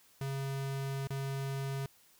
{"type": "tone with dropouts", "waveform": "square", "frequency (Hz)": 136.5, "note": "C#3", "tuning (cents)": -26, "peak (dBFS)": -35, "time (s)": [0.21, 1.86], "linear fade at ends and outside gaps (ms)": 2, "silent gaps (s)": [1.072, 1.104], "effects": ["white hiss -64 dBFS RMS until 2.19 s"]}